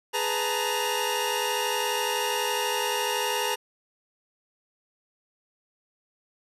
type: tone cluster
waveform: sawtooth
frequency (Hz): 416.4 / 497 / 882 / 934 / 2836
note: G#4 / B4 / A5 / A#5 / F7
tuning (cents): +5 / +11 / +4 / +3 / +26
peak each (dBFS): -28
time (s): 0.13-3.56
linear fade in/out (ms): 20
effects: resampled to 32000 Hz